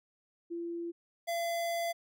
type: tone pair in turn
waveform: sine / square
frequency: 340.4 / 679.4 Hz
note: F4 / F5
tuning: -44 / -48 cents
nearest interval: octave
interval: 1196 cents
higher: second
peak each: -35 / -32 dBFS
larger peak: second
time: 0.5-0.92 / 1.27-1.93 s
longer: second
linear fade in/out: 20 ms
effects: none